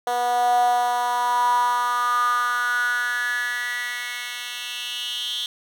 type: tone with high-pass filter sweep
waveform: 10% pulse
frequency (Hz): 243.5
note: B3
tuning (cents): -24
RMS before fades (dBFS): -23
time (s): 0.07-5.46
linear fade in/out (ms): 2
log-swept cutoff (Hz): 620 to 3300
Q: 7.8
effects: none